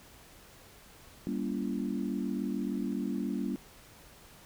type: chord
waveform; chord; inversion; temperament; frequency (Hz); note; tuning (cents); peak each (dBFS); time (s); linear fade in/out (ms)
sine; G diminished seventh; none; just; 196 / 235.2 / 282.2 / 338.7; G3 / Bb3 / Db4 / Fb4; 0 / +16 / +31 / +47; -35 / -35 / -36 / -40; 1.27-3.56; 0
effects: pink hiss -55 dBFS RMS until 4.45 s